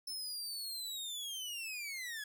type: linear sweep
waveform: sawtooth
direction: down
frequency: 5300 to 1661.2 Hz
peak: -37 dBFS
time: 0.07-2.24 s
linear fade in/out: 5 ms
effects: none